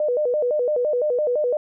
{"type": "tone with vibrato", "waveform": "sine", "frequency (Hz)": 544, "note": "C#5", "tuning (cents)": -33, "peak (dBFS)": -18, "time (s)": [0, 1.57], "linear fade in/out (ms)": 2, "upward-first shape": "square", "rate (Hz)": 5.9, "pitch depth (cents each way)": 180, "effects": []}